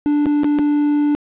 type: tone with dropouts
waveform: triangle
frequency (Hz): 293.7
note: D4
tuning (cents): 0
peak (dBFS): -11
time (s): 0.06-1.15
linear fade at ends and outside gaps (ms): 0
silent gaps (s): 0.258-0.266 / 0.434-0.444 / 0.587-0.593
effects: resampled to 8000 Hz + 8-bit